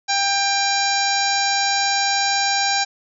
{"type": "harmonic tone with a mistuned harmonic", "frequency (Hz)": 794, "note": "G5", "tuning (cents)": 22, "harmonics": [1, 2, 3, 4, 5, 6, 7, 8, 9], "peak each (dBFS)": [-21, -25, -27, -36, -25, -27, -26, -28, -32], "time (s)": [0.08, 2.85], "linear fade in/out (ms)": 20, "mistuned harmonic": 8, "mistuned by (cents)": 64, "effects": []}